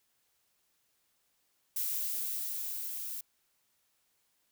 violet noise with level ramp, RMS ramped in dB -33 to -40 dBFS, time 1.76-3.21 s, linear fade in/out 5 ms, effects white hiss -75 dBFS RMS until 4.51 s

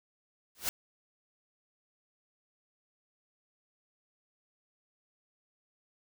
white noise with exponential growth, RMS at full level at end -27 dBFS, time 0.55-0.69 s, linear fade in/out 1 ms, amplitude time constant 29 ms, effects none

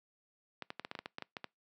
clicks, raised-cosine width 0.3 ms, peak -24 dBFS, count 12, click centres 0.623 / 0.704 / 0.796 / 0.849 / 0.914 / 0.952 / 0.99 / 1.059 / 1.184 / 1.223 / 1.368 / 1.443 s, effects noise-tail reverb RT60 0.2 s tail -25 dB re dry + high-pass 150 Hz 12 dB/octave

